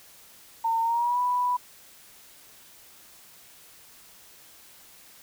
sine tone with pitch glide, 910 to 986.6 Hz, A#5 to B5, -42 to -2 cents, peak -22 dBFS, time 0.64-1.57 s, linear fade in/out 10 ms, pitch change +140 cents, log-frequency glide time 0.82-1.19 s, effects white hiss -52 dBFS RMS until 5.22 s

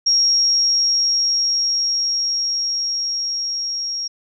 sine tone with level ramp, 5588 Hz, F8, in tune, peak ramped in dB -12 to -22 dBFS, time 0.06-4.08 s, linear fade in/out 10 ms, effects none

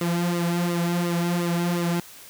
sawtooth tone with flanger, 172.9 Hz, F3, 17 cents flat, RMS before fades -24 dBFS, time 0.01-2 s, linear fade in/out 2 ms, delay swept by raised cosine 1.2 to 4.1 ms, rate 2.8 Hz, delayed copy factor -0.75, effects white hiss -45 dBFS RMS until 2.29 s

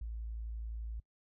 sine tone, 55.8 Hz, A1, 25 cents sharp, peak -38 dBFS, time 0.01-1 s, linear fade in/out 5 ms, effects noise-tail reverb RT60 0.1 s tail -24 dB re dry

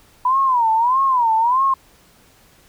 sine tone with vibrato, 980 Hz, B5, 14 cents flat, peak -13 dBFS, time 0.25-1.74 s, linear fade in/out 5 ms, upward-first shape sine, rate 1.6 Hz, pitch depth 180 cents each way, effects pink hiss -52 dBFS RMS until 2.68 s

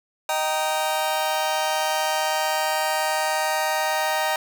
sawtooth chord, Eb major, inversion none, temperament just, 622.3 / 777.8 / 933.4 Hz, Eb5 / G5 / Bb5, 0 / -14 / +2 cents, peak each -22 dBFS, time 0.29-4.36 s, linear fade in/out 2 ms, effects none

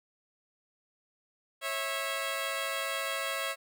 10% pulse tone pair together, 547 / 655.2 Hz, C#5 / E5, -23 / -11 cents, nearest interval minor third, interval 312 cents, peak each -26 dBFS, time 1.61-3.56 s, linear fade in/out 50 ms, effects none

